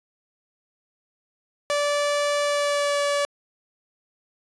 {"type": "tone with pitch glide", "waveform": "sawtooth", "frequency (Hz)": [581, 574], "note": ["D5", "D5"], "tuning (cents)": [-19, -40], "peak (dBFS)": -17, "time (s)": [1.7, 3.25], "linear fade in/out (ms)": 0, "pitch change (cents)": -21, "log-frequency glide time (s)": [2.43, 3], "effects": ["resampled to 22050 Hz"]}